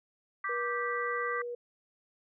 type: chord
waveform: sine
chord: G major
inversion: second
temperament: just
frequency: 1176 / 1568 / 1960 Hz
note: D6 / G6 / B6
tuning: +2 / 0 / -14 cents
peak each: -34 / -38 / -36 dBFS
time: 0.44-1.42 s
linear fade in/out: 5 ms
type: tone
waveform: sine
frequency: 481.6 Hz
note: B4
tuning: 44 cents flat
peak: -35 dBFS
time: 0.49-1.55 s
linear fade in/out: 5 ms
effects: none